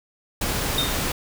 pink noise, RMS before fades -25 dBFS, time 0.41-1.12 s, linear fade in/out 5 ms
triangle tone with exponential decay, 3669 Hz, A#7, 28 cents flat, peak -17 dBFS, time 0.78-1.06 s, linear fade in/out 2 ms, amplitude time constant 60 ms
effects none

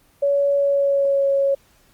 sine tone with pitch glide, 564 to 552.4 Hz, C#5 to C#5, +30 to -6 cents, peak -15 dBFS, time 0.22-1.55 s, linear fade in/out 10 ms, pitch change -36 cents, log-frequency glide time 0.55-1.28 s, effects pink hiss -57 dBFS RMS until 1.93 s + Opus 24 kbps

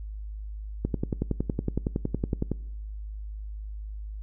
click train, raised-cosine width 3 ms, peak -13 dBFS, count 19, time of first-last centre 0.85-2.517 s, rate 10.8 Hz, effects noise-tail reverb RT60 0.9 s tail -23 dB re dry + added 52 Hz sine -34 dBFS peak until 4.22 s

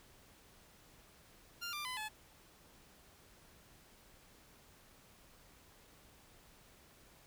15% pulse tone with pitch steps, 1396.9 / 1188.3 / 1010.8 / 859.9 Hz, F6 / D6 / B5 / A5, 0 / +20 / +40 / -40 cents, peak -34 dBFS, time 1.61-2.09 s, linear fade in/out 20 ms, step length 120 ms, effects pink hiss -63 dBFS RMS until 7.26 s

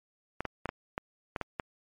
clicks, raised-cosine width 0.5 ms, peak -17 dBFS, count 8, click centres 0.406 / 0.453 / 0.657 / 0.691 / 0.979 / 1.362 / 1.413 / 1.598 s, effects MP3 48 kbps

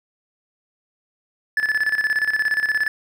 triangle tone with tremolo, 1734 Hz, A6, 26 cents flat, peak -14 dBFS, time 1.57-2.88 s, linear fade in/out 2 ms, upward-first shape square, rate 17 Hz, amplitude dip 70%, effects none

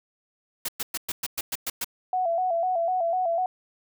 white noise bursts, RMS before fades -29 dBFS, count 9, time 0.65-1.845 s, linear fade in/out 5 ms, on 35 ms, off 110 ms
sine tone with vibrato, 705 Hz, F5, 16 cents sharp, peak -22 dBFS, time 2.13-3.46 s, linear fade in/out 2 ms, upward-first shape square, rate 4 Hz, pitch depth 81 cents each way
effects none

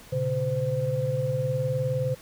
sine tone cluster, 120.3 / 139.8 / 514 Hz, B2 / C#3 / C5, -45 / +15 / -31 cents, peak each -30 / -28 / -27 dBFS, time 0.12-2.15 s, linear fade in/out 10 ms, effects pink hiss -49 dBFS RMS until 2.21 s

